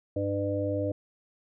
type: harmonic tone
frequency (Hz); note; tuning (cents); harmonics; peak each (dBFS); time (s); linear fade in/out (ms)
100; G2; +35; 1 / 3 / 5 / 6; -32 / -32 / -32 / -32; 0.16-0.92; 5
effects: none